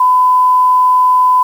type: tone with quantisation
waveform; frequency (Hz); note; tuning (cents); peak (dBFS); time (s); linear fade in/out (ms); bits
sine; 1006; B5; +32; -6; 0-1.43; 5; 6
effects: none